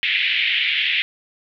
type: band-pass noise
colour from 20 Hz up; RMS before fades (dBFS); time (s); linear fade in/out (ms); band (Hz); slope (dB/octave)
pink; -20; 0.03-1.02; 0; 2000 to 3400; 48
effects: none